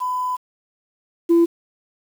sine tone pair in turn, 1003 / 337.8 Hz, B5 / E4, +26 / +42 cents, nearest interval octave + perfect fifth, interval 1884 cents, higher first, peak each -20 / -9 dBFS, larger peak second, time 0-0.37 / 1.29-1.46 s, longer first, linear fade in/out 20 ms, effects tanh soft clip ceiling -9 dBFS + 7-bit

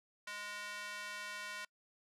square tone with high-pass filter, 206.9 Hz, G#3, 6 cents flat, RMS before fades -45 dBFS, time 0.27-1.65 s, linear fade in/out 5 ms, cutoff 1500 Hz, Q 1.5, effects noise-tail reverb RT60 0.1 s tail -26 dB re dry + low-pass 10000 Hz 12 dB/octave

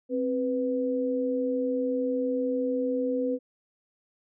sine tone pair together, 263 / 496.2 Hz, C4 / B4, +9 / +8 cents, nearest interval major seventh, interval 1099 cents, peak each -28 / -27 dBFS, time 0.09-3.39 s, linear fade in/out 50 ms, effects none

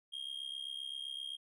triangle tone with amplitude modulation, 3233 Hz, G#7, 47 cents flat, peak -35 dBFS, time 0.12-1.37 s, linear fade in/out 20 ms, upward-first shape sine, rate 67.7 Hz, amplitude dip 85%, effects none

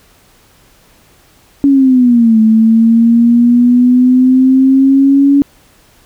sine exponential two-way sweep, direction down then up, 282.9 to 218.8 to 282.9 Hz, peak -4 dBFS, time 1.64-5.42 s, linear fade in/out 0 ms, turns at 2.4 s, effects pink hiss -47 dBFS RMS until 6.05 s

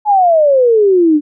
sine exponential sweep, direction down, 860 to 288.9 Hz, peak -6 dBFS, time 0.05-1.21 s, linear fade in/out 50 ms, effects none

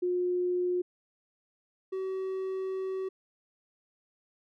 sine / triangle tone pair in turn, 358.6 / 379.6 Hz, F4 / F#4, +46 / +44 cents, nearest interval minor second, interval 98 cents, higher second, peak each -26 / -29 dBFS, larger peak first, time 0.02-0.82 / 1.92-3.09 s, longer second, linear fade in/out 10 ms, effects none

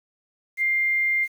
sine tone with quantisation, 2100 Hz, C7, 6 cents sharp, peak -19 dBFS, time 0.57-1.28 s, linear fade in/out 50 ms, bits 8, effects none

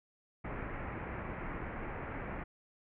pink low-pass noise, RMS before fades -41 dBFS, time 0.44-2.44 s, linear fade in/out 10 ms, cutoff 2300 Hz, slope 48 dB/octave, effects none

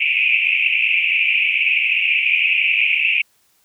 white band-pass noise, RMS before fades -17 dBFS, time 0-3.22 s, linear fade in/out 10 ms, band 2300 to 2700 Hz, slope 96 dB/octave, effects white hiss -60 dBFS RMS until 3.64 s

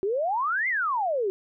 sine exponential two-way sweep, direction up then down, 370.8 to 2136 to 370.8 Hz, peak -23 dBFS, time 0.03-1.3 s, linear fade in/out 0 ms, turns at 0.68 s, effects none

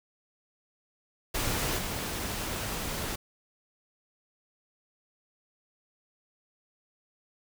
pink noise with level steps, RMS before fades -30 / -34 dBFS, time 1.34-3.16 s, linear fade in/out 10 ms, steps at 1.78 s, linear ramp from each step 10 ms, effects none

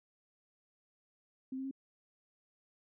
sine tone with pitch steps, 261.6 / 265.7 / 269.9 Hz, C4 / C4 / C#4, 0 / +27 / -46 cents, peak -37 dBFS, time 1.52-1.712 s, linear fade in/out 5 ms, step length 64 ms, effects none

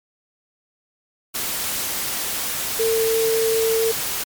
sine tone in noise, 449.5 Hz, A4, 37 cents sharp, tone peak -17 dBFS, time 2.79-3.92 s, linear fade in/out 10 ms, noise white, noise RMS -25 dBFS, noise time 1.34-4.24 s, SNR +5 dB, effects MP3 96 kbps

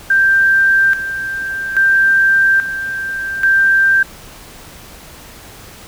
sine tone with tremolo, 1576 Hz, G6, 9 cents sharp, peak -8 dBFS, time 0.1-4.03 s, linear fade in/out 5 ms, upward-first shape square, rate 0.6 Hz, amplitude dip 70%, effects pink hiss -37 dBFS RMS until 5.87 s

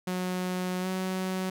sawtooth tone with pitch glide, 182.7 to 186.86 Hz, F#3 to F#3, -22 to +17 cents, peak -25 dBFS, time 0.07-1.5 s, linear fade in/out 5 ms, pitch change +39 cents, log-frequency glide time 0.81-0.87 s, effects none

